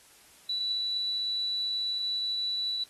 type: tone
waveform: sine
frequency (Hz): 3951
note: B7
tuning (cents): 0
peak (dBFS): -28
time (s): 0.49-2.84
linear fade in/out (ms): 5
effects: white hiss -57 dBFS RMS until 2.89 s + AAC 32 kbps